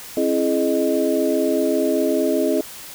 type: tone cluster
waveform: sine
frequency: 268.8 / 333.8 / 421.6 / 618 Hz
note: C4 / E4 / G#4 / D#5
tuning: +47 / +22 / +26 / -12 cents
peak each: -22 dBFS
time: 0.17-2.61 s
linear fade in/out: 2 ms
effects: white hiss -37 dBFS RMS until 2.94 s